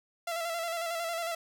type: tone with vibrato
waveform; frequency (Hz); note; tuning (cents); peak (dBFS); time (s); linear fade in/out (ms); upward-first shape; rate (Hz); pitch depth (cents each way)
sawtooth; 672; E5; +33; -28; 0.27-1.35; 5; square; 11; 36
effects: none